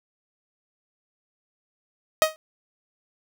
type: tone with exponential decay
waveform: sawtooth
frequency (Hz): 628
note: D#5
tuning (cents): +16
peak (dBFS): -8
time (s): 2.22-2.36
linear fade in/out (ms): 0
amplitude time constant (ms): 30
effects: none